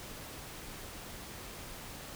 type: silence
effects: pink hiss -46 dBFS RMS until 2.15 s